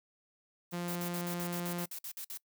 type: noise with exponential decay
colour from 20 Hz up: violet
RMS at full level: -47 dBFS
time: 0.71-0.83 s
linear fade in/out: 5 ms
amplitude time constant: 24 ms
type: tone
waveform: sawtooth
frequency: 174.61 Hz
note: F3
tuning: in tune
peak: -31 dBFS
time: 0.72-1.86 s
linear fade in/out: 20 ms
type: noise bursts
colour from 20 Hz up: blue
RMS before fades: -42 dBFS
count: 12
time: 0.88-2.374 s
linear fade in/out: 2 ms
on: 75 ms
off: 54 ms
effects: noise-tail reverb RT60 0.1 s tail -23 dB re dry